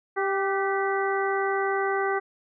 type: harmonic tone with a mistuned harmonic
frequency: 392 Hz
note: G4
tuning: in tune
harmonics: 1 / 2 / 3 / 4 / 5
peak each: -26 / -29 / -31 / -32 / -33 dBFS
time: 0.16-2.2 s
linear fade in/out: 20 ms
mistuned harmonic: 4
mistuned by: -44 cents
effects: none